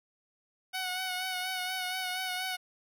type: tone with vibrato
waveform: 10% pulse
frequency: 740 Hz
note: F#5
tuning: in tune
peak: -24 dBFS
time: 0.73-2.57 s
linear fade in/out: 20 ms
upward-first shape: sine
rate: 4.2 Hz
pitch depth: 30 cents each way
effects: none